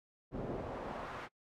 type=noise with band-pass filter sweep; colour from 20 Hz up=brown; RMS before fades=-42 dBFS; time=0.31-1.29 s; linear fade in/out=50 ms; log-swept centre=360 to 1500 Hz; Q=1.1; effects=noise-tail reverb RT60 0.1 s tail -25 dB re dry